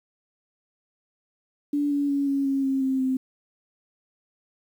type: tone with pitch steps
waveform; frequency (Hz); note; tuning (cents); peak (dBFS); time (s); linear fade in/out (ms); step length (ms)
sine; 289.6 / 285.3 / 281 / 276.8 / 272.7 / 268.7 / 264.6 / 260.7; D4 / C#4 / C#4 / C#4 / C#4 / C4 / C4 / C4; -24 / +50 / +24 / -2 / -28 / +46 / +20 / -6; -21; 1.73-3.17; 5; 180
effects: 9-bit